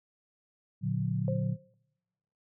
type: chord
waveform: sine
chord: Bb augmented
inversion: none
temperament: just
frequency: 116.54 / 145.68 / 182.1 Hz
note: Bb2 / D3 / F#3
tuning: 0 / -14 / -27 cents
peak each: -32 dBFS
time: 0.81-1.57 s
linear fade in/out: 50 ms
type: tone with exponential decay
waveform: sine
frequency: 528 Hz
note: C5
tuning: 16 cents sharp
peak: -30 dBFS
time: 1.28-1.74 s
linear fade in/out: 1 ms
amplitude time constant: 100 ms
effects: noise-tail reverb RT60 1.0 s tail -26 dB re dry